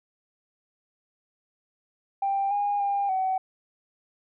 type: tone with pitch steps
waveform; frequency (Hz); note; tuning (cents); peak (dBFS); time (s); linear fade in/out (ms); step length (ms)
sine; 789 / 816 / 802 / 756; G5 / G#5 / G5 / F#5; +11 / -31 / +39 / +37; -22; 2.22-3.38; 5; 290
effects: tanh soft clip ceiling -18 dBFS